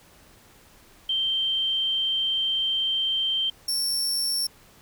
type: tone pair in turn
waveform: sine / sawtooth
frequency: 3136 / 5448 Hz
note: G7 / F8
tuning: 0 / -44 cents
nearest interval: minor seventh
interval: 956 cents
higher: second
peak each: -22 / -21 dBFS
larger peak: second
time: 1.09-3.5 / 3.68-4.47 s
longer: first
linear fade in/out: 5 ms
effects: pink hiss -54 dBFS RMS until 4.81 s